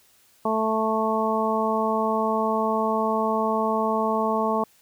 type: harmonic tone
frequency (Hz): 220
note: A3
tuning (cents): 0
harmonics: 1 / 2 / 3 / 4 / 5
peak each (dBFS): -27 / -27 / -27 / -27 / -27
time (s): 0.45-4.64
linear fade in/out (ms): 5
effects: white hiss -59 dBFS RMS until 4.81 s